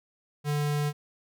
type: tone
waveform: square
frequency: 147.1 Hz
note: D3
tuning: 3 cents sharp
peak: -26 dBFS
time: 0.44-0.93 s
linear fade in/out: 50 ms
effects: none